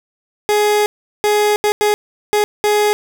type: tone bursts at uneven times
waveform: 30% pulse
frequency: 418 Hz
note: G#4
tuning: 11 cents sharp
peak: -9 dBFS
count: 6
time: 0.49-0.86 / 1.24-1.56 / 1.64-1.72 / 1.81-1.94 / 2.33-2.44 / 2.64-2.93 s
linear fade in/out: 0 ms
effects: none